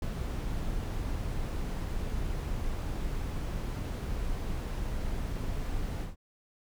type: noise with ADSR envelope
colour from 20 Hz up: brown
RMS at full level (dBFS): -31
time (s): 0.02-6.16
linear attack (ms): 4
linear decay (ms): 45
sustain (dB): -2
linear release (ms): 150
effects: none